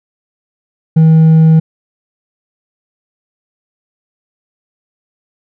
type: tone with hard clipping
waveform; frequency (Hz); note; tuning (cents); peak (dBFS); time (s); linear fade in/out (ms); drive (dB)
sine; 160; D#3; +49; -4; 0.96-1.6; 10; 2
effects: none